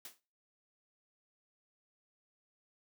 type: noise with exponential decay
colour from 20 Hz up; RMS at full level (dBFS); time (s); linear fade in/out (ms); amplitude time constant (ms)
white; -43; 0.05-0.2; 2; 32
effects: noise-tail reverb RT60 0.4 s tail -23 dB re dry + high-pass 200 Hz 12 dB/octave